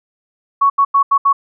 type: tone bursts at uneven times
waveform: sine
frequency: 1113 Hz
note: C#6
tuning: 7 cents sharp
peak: -8 dBFS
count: 5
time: 0.61-0.7 / 0.78-0.85 / 0.94-1.03 / 1.11-1.18 / 1.25-1.33 s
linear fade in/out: 10 ms
effects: none